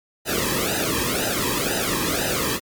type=noise with flanger; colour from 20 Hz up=pink; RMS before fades=-23 dBFS; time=0.25-2.6 s; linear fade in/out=50 ms; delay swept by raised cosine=0.89 to 1.42 ms; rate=2 Hz; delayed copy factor=-1; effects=MP3 96 kbps